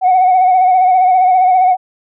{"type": "tone with vibrato", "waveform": "sine", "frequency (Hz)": 740, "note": "F#5", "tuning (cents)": 0, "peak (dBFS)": -5, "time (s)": [0.01, 1.77], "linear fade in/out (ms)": 50, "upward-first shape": "sine", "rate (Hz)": 15, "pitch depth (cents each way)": 45, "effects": ["tanh soft clip ceiling -4 dBFS"]}